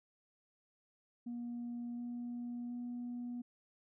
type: tone with pitch steps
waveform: sine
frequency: 239.1 / 240.9 / 242.7 Hz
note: A#3 / B3 / B3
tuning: +44 / -43 / -30 cents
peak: -38 dBFS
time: 1.26-3.42 s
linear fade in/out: 10 ms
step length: 720 ms
effects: tanh soft clip ceiling -37 dBFS